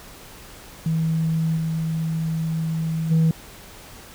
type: tone with level steps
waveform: sine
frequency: 161.4 Hz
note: E3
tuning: 36 cents flat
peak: -18 / -21 / -12 dBFS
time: 0.86-3.31 s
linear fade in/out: 2 ms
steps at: 1.56 / 3.1 s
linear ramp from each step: 20 ms
effects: tanh soft clip ceiling -13 dBFS + pink hiss -43 dBFS RMS until 4.14 s